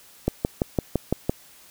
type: click train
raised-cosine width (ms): 2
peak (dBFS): -7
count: 7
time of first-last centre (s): 0.28-1.295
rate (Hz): 5.91
effects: white hiss -51 dBFS RMS until 1.7 s